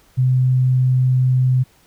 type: tone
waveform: sine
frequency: 128.2 Hz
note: C3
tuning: 35 cents flat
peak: -12 dBFS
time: 0.17-1.64 s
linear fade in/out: 20 ms
effects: pink hiss -54 dBFS RMS until 1.86 s